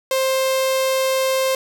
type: tone with notch filter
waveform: sawtooth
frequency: 527 Hz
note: C5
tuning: 12 cents sharp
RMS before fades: -19 dBFS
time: 0.11-1.55 s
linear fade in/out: 2 ms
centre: 1400 Hz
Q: 1.8
effects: none